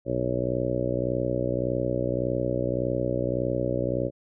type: harmonic tone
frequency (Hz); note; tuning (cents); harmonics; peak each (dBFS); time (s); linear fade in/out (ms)
61.74; B1; 0; 1 / 2 / 3 / 4 / 5 / 6 / 7 / 8 / 9 / 10; -38 / -31 / -36 / -35 / -32 / -33 / -36 / -34 / -29 / -40; 0.05-4.11; 50
effects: none